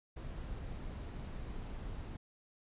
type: noise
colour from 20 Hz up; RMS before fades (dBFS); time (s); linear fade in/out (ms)
brown; -43; 0.16-2.17; 10
effects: resampled to 8000 Hz